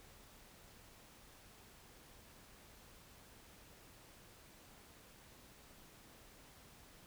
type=silence; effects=pink hiss -61 dBFS RMS until 7.06 s